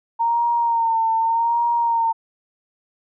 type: tone with vibrato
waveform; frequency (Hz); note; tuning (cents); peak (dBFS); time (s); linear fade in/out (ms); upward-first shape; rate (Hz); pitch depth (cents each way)
sine; 921; A#5; -21; -16; 0.19-2.13; 20; sine; 0.84; 42
effects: none